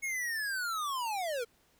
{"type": "linear sweep", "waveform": "square", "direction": "down", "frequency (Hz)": [2200, 444.9], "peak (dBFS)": -33, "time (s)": [0.02, 1.45], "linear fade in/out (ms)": 20, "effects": ["pink hiss -68 dBFS RMS until 1.79 s"]}